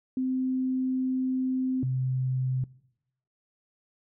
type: tone pair in turn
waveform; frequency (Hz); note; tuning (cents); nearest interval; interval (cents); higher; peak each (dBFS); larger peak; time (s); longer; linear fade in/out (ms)
sine; 258.7 / 129.35; C4 / C3; -19 / -19; octave; 1200; first; -25; neither; 0.17-1.83 / 1.83-2.64; first; 2
effects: noise-tail reverb RT60 0.8 s tail -21 dB re dry